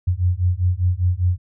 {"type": "beating tone pair", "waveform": "sine", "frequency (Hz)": [87.6, 92.6], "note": ["F2", "F#2"], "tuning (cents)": [6, 2], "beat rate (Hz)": 5, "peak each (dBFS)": -19, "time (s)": [0.07, 1.38], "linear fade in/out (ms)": 10, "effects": []}